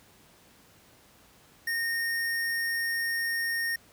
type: tone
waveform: square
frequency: 1844 Hz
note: A#6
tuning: 19 cents flat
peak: -28 dBFS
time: 1.67-3.76 s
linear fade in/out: 5 ms
effects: pink hiss -58 dBFS RMS until 3.92 s + high-pass 60 Hz 12 dB/octave